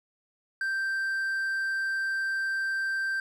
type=tone; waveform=triangle; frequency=1568 Hz; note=G6; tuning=in tune; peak=-25 dBFS; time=0.61-3.2 s; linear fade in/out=2 ms; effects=none